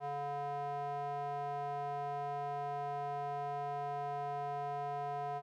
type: tone with band-pass filter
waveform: square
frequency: 143.2 Hz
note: D3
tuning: 43 cents flat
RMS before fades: -39 dBFS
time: 0-5.42 s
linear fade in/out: 50 ms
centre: 770 Hz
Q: 3.6
effects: none